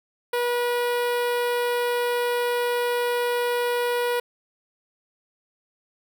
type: tone with notch filter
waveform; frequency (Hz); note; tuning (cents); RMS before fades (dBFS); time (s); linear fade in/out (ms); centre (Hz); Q
sawtooth; 484.1; B4; -35; -24; 0.33-4.2; 5; 6600; 0.95
effects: none